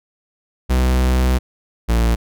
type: tone pair in turn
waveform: 45% pulse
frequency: 63.4 / 57.53 Hz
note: B1 / A#1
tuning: +46 / -22 cents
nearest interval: major second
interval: 168 cents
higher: first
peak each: -13 dBFS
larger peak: neither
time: 0.69-1.39 / 1.88-2.16 s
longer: first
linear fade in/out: 20 ms
effects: none